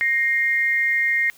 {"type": "tone pair together", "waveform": "sine", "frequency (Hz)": [1864.7, 2118], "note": ["A#6", "C7"], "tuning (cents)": [0, 21], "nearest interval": "major second", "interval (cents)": 221, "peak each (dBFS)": -20, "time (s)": [0.01, 1.3], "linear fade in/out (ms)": 0, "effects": ["white hiss -51 dBFS RMS until 1.37 s"]}